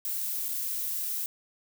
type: noise with dropouts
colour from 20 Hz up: violet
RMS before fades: -32 dBFS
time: 0.05-1.26 s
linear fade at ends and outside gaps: 1 ms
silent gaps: 0.484-0.488 s
effects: none